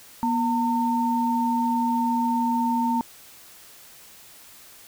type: tone pair together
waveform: sine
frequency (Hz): 240.6 / 908.4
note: B3 / A#5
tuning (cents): -45 / -45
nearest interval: octave + major seventh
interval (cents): 2300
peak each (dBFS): -23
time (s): 0.23-3.01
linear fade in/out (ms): 0
effects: white hiss -48 dBFS RMS until 4.87 s